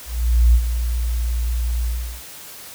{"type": "tone with ADSR envelope", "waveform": "sine", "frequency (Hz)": 58.8, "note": "A#1", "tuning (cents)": 16, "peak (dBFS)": -8, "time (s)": [0.05, 2.23], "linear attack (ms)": 490, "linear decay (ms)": 65, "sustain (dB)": -10, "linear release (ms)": 370, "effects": ["white hiss -38 dBFS RMS until 2.74 s"]}